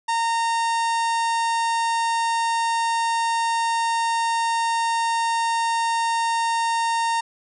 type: harmonic tone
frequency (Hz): 920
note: A#5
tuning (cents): -23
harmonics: 1 / 2 / 3 / 4 / 5 / 6 / 7 / 8 / 9 / 10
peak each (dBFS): -20 / -30 / -35 / -36 / -38 / -38 / -42 / -42 / -45 / -40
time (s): 0.08-7.21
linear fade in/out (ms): 10
effects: none